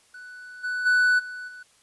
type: tone with level steps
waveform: triangle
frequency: 1488 Hz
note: F#6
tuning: 9 cents sharp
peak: -38 / -24 / -15 / -32 / -38 dBFS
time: 0.14-1.63 s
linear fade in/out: 5 ms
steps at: 0.63 / 0.85 / 1.18 / 1.47 s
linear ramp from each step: 20 ms
effects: white hiss -60 dBFS RMS until 1.82 s + resampled to 24000 Hz